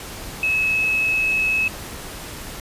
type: tone in noise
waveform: sine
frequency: 2581 Hz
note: E7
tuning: 37 cents flat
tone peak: -17 dBFS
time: 0.43-1.68 s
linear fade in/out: 2 ms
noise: pink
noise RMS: -34 dBFS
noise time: 0-2.6 s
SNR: +14 dB
effects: resampled to 32000 Hz